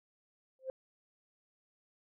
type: tone with exponential growth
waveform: sine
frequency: 524 Hz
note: C5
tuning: 2 cents sharp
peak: -31 dBFS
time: 0.59-0.7 s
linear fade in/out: 1 ms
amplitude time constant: 23 ms
effects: tanh soft clip ceiling -27 dBFS